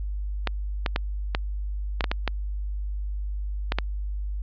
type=clicks; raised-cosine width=0.3 ms; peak=-8 dBFS; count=10; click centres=0.473 / 0.862 / 0.961 / 1.349 / 2.008 / 2.042 / 2.115 / 2.277 / 3.721 / 3.786 s; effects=added 50 Hz sine -27 dBFS peak until 4.42 s + resampled to 11025 Hz